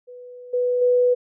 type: tone with level steps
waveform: sine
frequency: 493.9 Hz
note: B4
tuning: in tune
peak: -37 / -18 / -14 dBFS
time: 0.07-1.15 s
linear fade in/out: 20 ms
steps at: 0.53 / 0.81 s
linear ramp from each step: 10 ms
effects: none